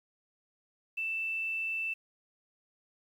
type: tone with quantisation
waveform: sine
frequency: 2656 Hz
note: E7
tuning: 12 cents sharp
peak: -31 dBFS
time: 0.97-1.94 s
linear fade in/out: 10 ms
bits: 10
effects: none